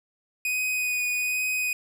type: tone with vibrato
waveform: 45% pulse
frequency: 2489 Hz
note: D#7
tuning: in tune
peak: -24 dBFS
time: 0.45-1.73 s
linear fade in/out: 2 ms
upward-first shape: sine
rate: 1.2 Hz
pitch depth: 14 cents each way
effects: none